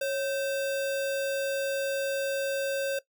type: tone with sample-and-hold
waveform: sine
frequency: 550 Hz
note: C#5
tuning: 14 cents flat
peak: -26 dBFS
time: 0.01-2.99 s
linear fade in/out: 5 ms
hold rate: 2100 Hz
effects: noise-tail reverb RT60 0.1 s tail -18 dB re dry